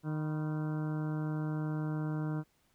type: harmonic tone with a mistuned harmonic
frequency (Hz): 153.8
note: D#3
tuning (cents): -20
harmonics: 1 / 2 / 3 / 4 / 5 / 6 / 7 / 8 / 9 / 10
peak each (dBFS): -33 / -38 / -48 / -50 / -52 / -52 / -55 / -56 / -52 / -56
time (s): 0.03-2.44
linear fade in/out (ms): 50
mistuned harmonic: 6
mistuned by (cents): +85
effects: pink hiss -72 dBFS RMS until 2.74 s